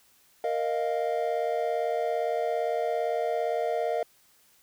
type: chord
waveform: triangle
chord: Bb suspended fourth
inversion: none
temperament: just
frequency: 466.2 / 621.6 / 699.2 Hz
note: Bb4 / Eb5 / F5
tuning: 0 / -2 / +2 cents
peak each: -28 dBFS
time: 0.44-4.03 s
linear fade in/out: 2 ms
effects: white hiss -62 dBFS RMS until 4.62 s